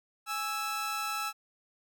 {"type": "tone pair together", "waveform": "sawtooth", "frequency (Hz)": [829.8, 1318.5], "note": ["G#5", "E6"], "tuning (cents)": [-2, 0], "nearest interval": "minor sixth", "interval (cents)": 802, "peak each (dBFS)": [-35, -29], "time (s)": [0.26, 1.33], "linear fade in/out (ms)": 50, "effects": []}